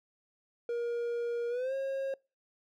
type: tone with pitch glide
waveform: triangle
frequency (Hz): 473.3 to 540.5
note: A#4 to C#5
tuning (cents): +26 to -44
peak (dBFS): -29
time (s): 0.69-2.14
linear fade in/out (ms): 2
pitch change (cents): +230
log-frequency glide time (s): 1.49-1.74
effects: noise-tail reverb RT60 0.3 s tail -26 dB re dry